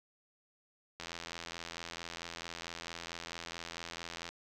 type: click train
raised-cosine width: 0.2 ms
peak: -24 dBFS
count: 279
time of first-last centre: 1-4.29 s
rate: 84.5 Hz
effects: none